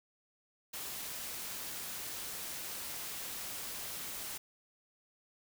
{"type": "noise", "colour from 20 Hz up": "white", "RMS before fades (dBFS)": -42, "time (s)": [0.73, 4.38], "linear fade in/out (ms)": 10, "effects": []}